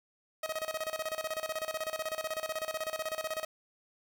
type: tone with tremolo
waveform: sawtooth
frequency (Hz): 632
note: D#5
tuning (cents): +27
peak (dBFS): -28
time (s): 0.43-3.45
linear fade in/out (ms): 5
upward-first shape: square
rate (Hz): 16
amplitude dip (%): 80
effects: 9-bit